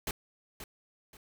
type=noise with echo; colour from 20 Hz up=pink; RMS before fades=-34 dBFS; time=0.07-0.11 s; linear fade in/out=2 ms; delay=530 ms; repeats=2; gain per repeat=-10 dB; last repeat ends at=1.17 s; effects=none